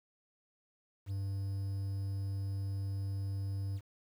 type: tone with quantisation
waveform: triangle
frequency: 98 Hz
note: G2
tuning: in tune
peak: -32 dBFS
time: 1.06-3.81 s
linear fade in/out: 50 ms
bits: 10
effects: none